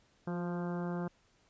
harmonic tone with a mistuned harmonic, 174.5 Hz, F3, 1 cent flat, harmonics 1 / 2 / 3 / 4 / 5 / 6 / 7 / 8 / 9, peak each -35 / -41 / -45 / -47 / -49 / -51 / -52 / -53 / -54 dBFS, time 0.27-1.08 s, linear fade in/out 5 ms, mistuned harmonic 2, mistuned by +24 cents, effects pink hiss -69 dBFS RMS until 1.49 s + resampled to 16000 Hz

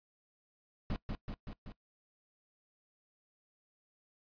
brown noise with echo, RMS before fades -35 dBFS, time 0.9-0.96 s, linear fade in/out 0 ms, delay 190 ms, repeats 4, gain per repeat -3 dB, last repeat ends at 1.72 s, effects noise-tail reverb RT60 0.1 s tail -20 dB re dry + resampled to 11025 Hz

